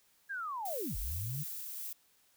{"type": "linear two-way sweep", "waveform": "sine", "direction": "down then up", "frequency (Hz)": [1661.2, 38.03, 156.7], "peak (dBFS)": -36, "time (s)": [0.29, 1.44], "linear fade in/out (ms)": 20, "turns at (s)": 0.97}
{"type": "noise with tremolo", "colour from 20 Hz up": "violet", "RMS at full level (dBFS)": -41, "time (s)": [0.65, 1.93], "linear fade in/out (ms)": 5, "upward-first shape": "triangle", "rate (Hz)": 2.7, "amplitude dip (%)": 25}
{"effects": ["white hiss -69 dBFS RMS until 2.36 s"]}